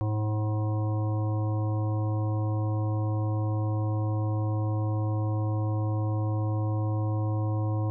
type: harmonic tone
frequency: 106.9 Hz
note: A2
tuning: 49 cents flat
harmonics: 1 / 3 / 5 / 7 / 9 / 10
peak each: -25 / -35 / -39 / -42 / -44 / -45 dBFS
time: 0.01-7.9 s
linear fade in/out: 0 ms
effects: none